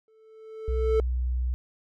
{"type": "tone with exponential growth", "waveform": "triangle", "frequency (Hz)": 440, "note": "A4", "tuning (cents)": 0, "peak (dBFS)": -17, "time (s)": [0.08, 1], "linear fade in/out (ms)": 1, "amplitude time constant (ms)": 200}
{"type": "tone with pitch glide", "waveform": "sine", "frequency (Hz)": [62.4, 62], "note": ["B1", "B1"], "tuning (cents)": [19, 7], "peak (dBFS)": -24, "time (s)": [0.68, 1.54], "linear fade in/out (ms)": 0, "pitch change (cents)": -12, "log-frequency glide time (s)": [0.9, 1.04]}
{"effects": []}